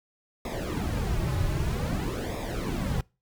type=noise with flanger; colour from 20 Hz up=brown; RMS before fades=-29 dBFS; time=0.45-3.01 s; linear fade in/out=2 ms; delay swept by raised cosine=0.67 to 4.37 ms; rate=0.52 Hz; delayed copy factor=-0.8; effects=noise-tail reverb RT60 0.3 s tail -25 dB re dry